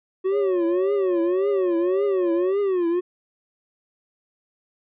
triangle tone with vibrato, 370 Hz, F#4, in tune, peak -17 dBFS, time 0.24-3.01 s, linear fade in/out 20 ms, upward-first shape triangle, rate 1.8 Hz, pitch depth 190 cents each way
sine tone with tremolo, 554.4 Hz, C#5, in tune, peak -26 dBFS, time 0.31-2.54 s, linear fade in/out 50 ms, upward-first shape triangle, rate 2.6 Hz, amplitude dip 30%
effects resampled to 8000 Hz

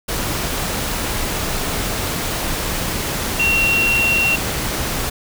sine tone in noise, 2739 Hz, F7, 34 cents flat, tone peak -14 dBFS, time 3.39-4.36 s, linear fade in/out 10 ms, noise pink, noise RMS -22 dBFS, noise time 0.08-5.1 s, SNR +5 dB, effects none

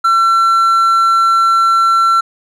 triangle tone, 1350 Hz, E6, 41 cents sharp, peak -6 dBFS, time 0.04-2.21 s, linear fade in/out 10 ms, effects none

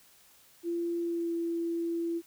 sine tone with pitch glide, 341.2 to 336.5 Hz, F4 to E4, -40 to +36 cents, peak -29 dBFS, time 0.63-2.22 s, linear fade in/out 50 ms, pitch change -24 cents, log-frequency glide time 1.01-1.33 s, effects white hiss -60 dBFS RMS until 2.26 s

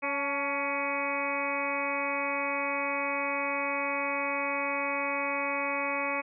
harmonic tone with a mistuned harmonic, 280 Hz, C#4, 18 cents sharp, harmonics 1 / 2 / 3 / 4 / 5 / 6 / 7 / 8 / 9, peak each -39 / -35 / -37 / -35 / -42 / -45 / -40 / -34 / -36 dBFS, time 0.02-6.22 s, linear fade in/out 20 ms, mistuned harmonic 3, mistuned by +53 cents, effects none

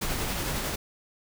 pink noise with tremolo, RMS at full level -30 dBFS, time 0.01-0.76 s, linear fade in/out 10 ms, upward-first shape sine, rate 11 Hz, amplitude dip 30%
brown noise, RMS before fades -35 dBFS, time 0.02-0.58 s, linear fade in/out 5 ms
effects none

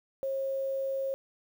sine tone with quantisation, 540 Hz, C#5, 45 cents flat, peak -29 dBFS, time 0.23-1.14 s, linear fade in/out 0 ms, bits 9, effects none

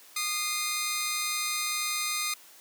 10% pulse tone pair together, 1230.8 / 2093 Hz, D#6 / C7, -19 / 0 cents, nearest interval major sixth, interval 919 cents, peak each -23 / -22 dBFS, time 0.16-2.34 s, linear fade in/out 5 ms, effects white hiss -53 dBFS RMS until 2.6 s + high-pass 300 Hz 12 dB/octave

